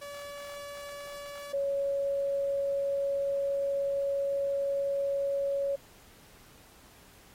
sawtooth / sine tone pair in turn, 573 / 557 Hz, D5 / C#5, -43 / +8 cents, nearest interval unison, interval 49 cents, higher first, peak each -36 / -27 dBFS, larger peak second, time 0.01-1.53 / 1.53-5.76 s, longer second, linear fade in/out 10 ms, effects pink hiss -57 dBFS RMS until 7.34 s + AAC 48 kbps

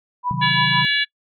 sine tone with tremolo, 987 Hz, B5, 1 cent flat, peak -18 dBFS, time 0.23-0.86 s, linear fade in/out 50 ms, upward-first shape sine, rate 5.9 Hz, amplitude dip 80%
sine chord, C diminished, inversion none, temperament equal, 130.81 / 155.56 / 185 Hz, C3 / Eb3 / Gb3, 0 / 0 / 0 cents, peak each -26 / -26 / -28 dBFS, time 0.31-0.85 s, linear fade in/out 0 ms
harmonic tone, 570 Hz, C#5, 48 cents sharp, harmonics 3 / 4 / 5 / 6 / 7, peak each -19 / -24 / -24 / -24 / -26 dBFS, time 0.41-1.05 s, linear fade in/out 20 ms
effects noise-tail reverb RT60 0.1 s tail -24 dB re dry

